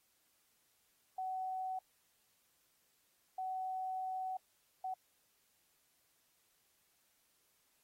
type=tone bursts at uneven times; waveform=sine; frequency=751 Hz; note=F#5; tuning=26 cents sharp; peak=-37 dBFS; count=3; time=1.18-1.79 / 3.38-4.37 / 4.84-4.94 s; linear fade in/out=5 ms; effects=white hiss -75 dBFS RMS until 7.83 s + AAC 48 kbps